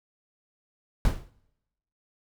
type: noise with exponential decay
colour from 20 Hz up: brown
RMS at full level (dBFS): -19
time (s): 1.05-1.3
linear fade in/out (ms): 1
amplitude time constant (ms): 53
effects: noise-tail reverb RT60 0.9 s tail -23 dB re dry